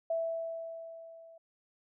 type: tone with level ramp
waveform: sine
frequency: 659.3 Hz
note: E5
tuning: in tune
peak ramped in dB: -28 to -52 dBFS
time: 0.1-1.38 s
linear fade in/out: 5 ms
effects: none